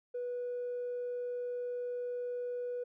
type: tone with tanh clipping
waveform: triangle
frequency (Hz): 489.8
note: B4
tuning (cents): -14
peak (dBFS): -35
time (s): 0.14-2.84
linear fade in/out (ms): 10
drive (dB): 5
effects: none